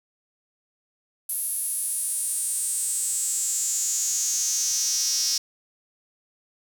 sawtooth tone with high-pass filter sweep, 315.2 Hz, D#4, 23 cents sharp, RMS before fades -26 dBFS, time 1.29-5.38 s, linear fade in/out 5 ms, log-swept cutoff 11000 to 5400 Hz, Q 6.8, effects none

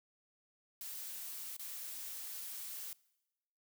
blue noise with dropouts, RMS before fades -45 dBFS, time 0.81-2.93 s, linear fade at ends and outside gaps 1 ms, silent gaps 1.566-1.594 s, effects noise-tail reverb RT60 1.0 s tail -23 dB re dry

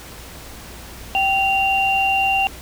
sine tone pair together, 777.9 / 2772 Hz, G5 / F7, -14 / -14 cents, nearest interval octave + minor seventh, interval 2200 cents, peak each -18 dBFS, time 1.15-2.47 s, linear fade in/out 0 ms, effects added 60 Hz sine -41 dBFS peak until 2.61 s + pink hiss -38 dBFS RMS until 2.61 s

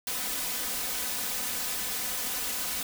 white noise with comb filter, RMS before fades -32 dBFS, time 0.07-2.83 s, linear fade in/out 2 ms, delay 4 ms, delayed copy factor +0.7, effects none

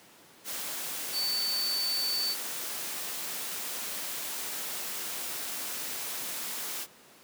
sine tone in noise, 4521 Hz, C#8, 33 cents sharp, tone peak -28 dBFS, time 1.12-2.36 s, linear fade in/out 50 ms, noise white, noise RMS -36 dBFS, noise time 0.44-6.87 s, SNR +5 dB, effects pink hiss -55 dBFS RMS until 7.23 s + high-pass 200 Hz 12 dB/octave

